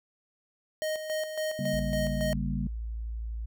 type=tone with tremolo; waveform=square; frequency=622.3 Hz; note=D#5; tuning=in tune; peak=-29 dBFS; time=0.82-2.33 s; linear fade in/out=0 ms; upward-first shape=square; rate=3.6 Hz; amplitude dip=55%
type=chord; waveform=sine; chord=G diminished; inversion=second; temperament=just; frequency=141.12 / 196 / 235.2 Hz; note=Db3 / G3 / Bb3; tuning=+31 / 0 / +16 cents; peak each=-33 / -33 / -35 dBFS; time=1.59-2.67 s; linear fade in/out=2 ms
type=tone; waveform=sine; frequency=56.1 Hz; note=A1; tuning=34 cents sharp; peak=-32 dBFS; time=1.73-3.46 s; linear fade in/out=10 ms
effects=none